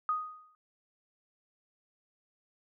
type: tone with exponential decay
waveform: sine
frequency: 1244.5 Hz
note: D#6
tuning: in tune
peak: -25 dBFS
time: 0.09-0.55 s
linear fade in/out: 1 ms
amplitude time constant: 100 ms
effects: none